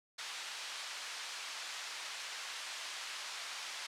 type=band-pass noise; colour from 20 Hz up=white; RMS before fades=-44 dBFS; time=0.18-3.87 s; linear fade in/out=10 ms; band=940 to 5000 Hz; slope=12 dB/octave; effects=low-pass 10000 Hz 12 dB/octave